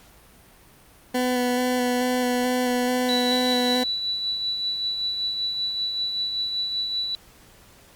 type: tone with vibrato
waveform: 20% pulse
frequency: 249.1 Hz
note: B3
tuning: 15 cents sharp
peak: -16 dBFS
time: 1.14-3.84 s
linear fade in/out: 10 ms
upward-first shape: square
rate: 2.3 Hz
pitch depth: 12 cents each way
type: tone with tremolo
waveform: sine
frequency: 3951 Hz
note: B7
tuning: in tune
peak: -22 dBFS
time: 3.09-7.15 s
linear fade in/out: 0 ms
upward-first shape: triangle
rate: 5.2 Hz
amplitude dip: 45%
effects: pink hiss -52 dBFS RMS until 7.95 s + Opus 48 kbps